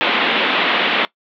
white band-pass noise, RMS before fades -17 dBFS, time 0.01-1.05 s, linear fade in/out 0 ms, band 190 to 3500 Hz, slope 48 dB/octave, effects noise-tail reverb RT60 0.1 s tail -19 dB re dry

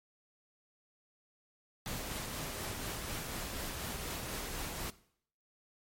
pink noise with tremolo, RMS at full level -39 dBFS, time 1.86-4.9 s, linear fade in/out 0 ms, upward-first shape sine, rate 4.1 Hz, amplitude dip 25%, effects noise-tail reverb RT60 0.6 s tail -18 dB re dry + MP3 64 kbps

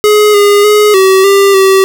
square tone with pitch steps, 420.7 / 408.5 / 419.7 / 381.3 / 396.1 / 384.8 Hz, G#4 / G#4 / G#4 / G4 / G4 / G4, +22 / -29 / +18 / -48 / +18 / -32 cents, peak -4 dBFS, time 0.04-1.84 s, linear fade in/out 0 ms, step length 300 ms, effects 7-bit

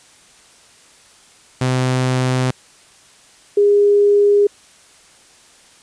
sawtooth / sine tone pair in turn, 128.2 / 408.3 Hz, C3 / G#4, -35 / -29 cents, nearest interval octave + minor sixth, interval 2006 cents, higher second, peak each -11 / -9 dBFS, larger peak second, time 1.61-2.51 / 3.57-4.47 s, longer neither, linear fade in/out 5 ms, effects white hiss -48 dBFS RMS until 5.82 s + resampled to 22050 Hz

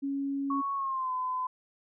sine tone, 277.2 Hz, C#4, in tune, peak -29 dBFS, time 0.02-0.62 s, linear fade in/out 20 ms
sine tone with pitch glide, 1108.7 to 1016.7 Hz, C#6 to B5, 0 to +50 cents, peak -29 dBFS, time 0.5-1.47 s, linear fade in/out 5 ms, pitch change -150 cents, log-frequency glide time 0.75-1.12 s
effects none

